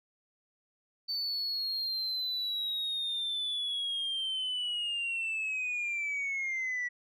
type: linear sweep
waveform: sine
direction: down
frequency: 4547 to 1941 Hz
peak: -29 dBFS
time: 1.08-6.89 s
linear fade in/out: 20 ms
effects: tanh soft clip ceiling -29 dBFS